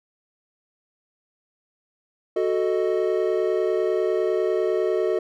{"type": "chord", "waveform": "triangle", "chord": "D# diminished", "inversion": "first", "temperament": "equal", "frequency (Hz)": [370, 440, 622.3], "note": ["F#4", "A4", "D#5"], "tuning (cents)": [0, 0, 0], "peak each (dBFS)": [-21, -22, -25], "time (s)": [2.36, 5.19], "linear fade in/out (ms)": 5, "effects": []}